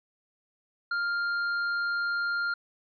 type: tone with hard clipping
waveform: sine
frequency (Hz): 1400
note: F6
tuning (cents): +4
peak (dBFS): -28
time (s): 0.91-2.54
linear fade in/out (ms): 5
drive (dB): 6
effects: resampled to 11025 Hz